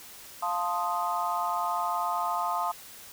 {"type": "chord", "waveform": "sine", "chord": "F dominant seventh", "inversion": "none", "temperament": "equal", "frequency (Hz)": [698.5, 880, 1046.5, 1244.5], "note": ["F5", "A5", "C6", "Eb6"], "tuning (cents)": [0, 0, 0, 0], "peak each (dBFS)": -32, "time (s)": [0.42, 2.72], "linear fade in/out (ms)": 10, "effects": ["white hiss -47 dBFS RMS until 3.12 s"]}